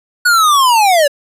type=linear sweep; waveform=square; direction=down; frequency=1477 to 554.4 Hz; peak=-8 dBFS; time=0.25-1.08 s; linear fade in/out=10 ms; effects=resampled to 32000 Hz